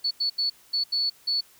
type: tone bursts at uneven times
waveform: sine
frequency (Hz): 4435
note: C#8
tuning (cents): 0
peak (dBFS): -22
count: 6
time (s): 0.04-0.11 / 0.2-0.3 / 0.38-0.5 / 0.73-0.84 / 0.92-1.1 / 1.27-1.41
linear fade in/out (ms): 10
effects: white hiss -56 dBFS RMS until 1.59 s